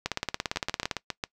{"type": "two click trains", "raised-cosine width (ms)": 0.2, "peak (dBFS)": [-10, -12], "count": [16, 6], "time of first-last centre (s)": [[0.06, 0.912], [0.56, 1.238]], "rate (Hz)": [17.6, 7.37], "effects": ["noise-tail reverb RT60 0.1 s tail -22 dB re dry"]}